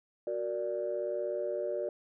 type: chord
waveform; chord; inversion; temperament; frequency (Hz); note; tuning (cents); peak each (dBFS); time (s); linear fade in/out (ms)
sine; Gb augmented; none; equal; 370 / 466.2 / 587.3; Gb4 / Bb4 / D5; 0 / 0 / 0; -36 / -37 / -33; 0.27-1.89; 2
effects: tanh soft clip ceiling -23 dBFS